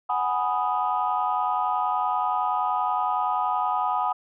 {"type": "chord", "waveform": "sine", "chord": "G# minor seventh", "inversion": "third", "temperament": "equal", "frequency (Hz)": [740, 830.6, 987.8, 1244.5], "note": ["F#5", "G#5", "B5", "D#6"], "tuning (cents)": [0, 0, 0, 0], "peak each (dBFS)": -27, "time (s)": [0.09, 4.13], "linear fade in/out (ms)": 10, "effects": ["tanh soft clip ceiling -13 dBFS"]}